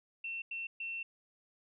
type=tone bursts at uneven times; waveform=sine; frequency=2700 Hz; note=E7; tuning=41 cents sharp; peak=-37 dBFS; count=3; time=0.24-0.42 / 0.51-0.67 / 0.8-1.03 s; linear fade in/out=5 ms; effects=none